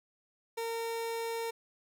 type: tone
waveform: 30% pulse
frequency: 458.7 Hz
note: A#4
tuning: 28 cents flat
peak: -31 dBFS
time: 0.57-1.51 s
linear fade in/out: 10 ms
effects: none